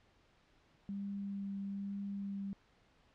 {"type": "tone with vibrato", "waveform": "sine", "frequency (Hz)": 198.7, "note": "G3", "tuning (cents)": 24, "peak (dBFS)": -38, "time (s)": [0.89, 2.53], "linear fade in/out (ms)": 0, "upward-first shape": "triangle", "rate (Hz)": 1.1, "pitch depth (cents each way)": 12, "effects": ["pink hiss -69 dBFS RMS until 3.14 s", "low-pass 4000 Hz 12 dB/octave"]}